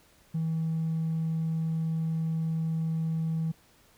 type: tone with hard clipping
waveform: sine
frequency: 161.6 Hz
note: E3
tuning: 34 cents flat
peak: -27 dBFS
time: 0.34-3.52 s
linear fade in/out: 10 ms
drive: 1 dB
effects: pink hiss -61 dBFS RMS until 3.97 s